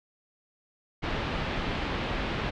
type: low-pass noise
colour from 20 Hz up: pink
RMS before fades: -31 dBFS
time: 1.02-2.51 s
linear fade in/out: 20 ms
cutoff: 3600 Hz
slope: 24 dB/octave
effects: none